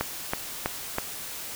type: click train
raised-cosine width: 0.5 ms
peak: -10 dBFS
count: 4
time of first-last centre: 0.01-0.984 s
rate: 3.08 Hz
effects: white hiss -37 dBFS RMS until 1.55 s